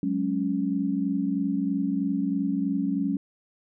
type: chord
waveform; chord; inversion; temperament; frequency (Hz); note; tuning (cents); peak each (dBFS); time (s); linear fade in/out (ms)
sine; F# suspended second; none; just; 185 / 208.1 / 277.5; F#3 / G#3 / C#4; 0 / +4 / +2; -29 / -29 / -26; 0.03-3.17; 2
effects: none